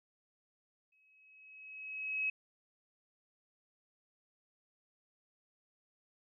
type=tone with exponential growth; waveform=sine; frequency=2560 Hz; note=D#7; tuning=49 cents sharp; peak=-30 dBFS; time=0.92-2.3 s; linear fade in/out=5 ms; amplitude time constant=300 ms; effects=none